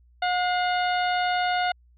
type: harmonic tone with a mistuned harmonic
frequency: 722 Hz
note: F#5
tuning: 43 cents flat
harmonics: 1 / 2 / 3 / 4 / 5 / 6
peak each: -23 / -29 / -33 / -35 / -37 / -39 dBFS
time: 0.22-1.72 s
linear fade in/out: 5 ms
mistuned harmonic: 3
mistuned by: -57 cents
effects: added 60 Hz sine -54 dBFS peak until 1.97 s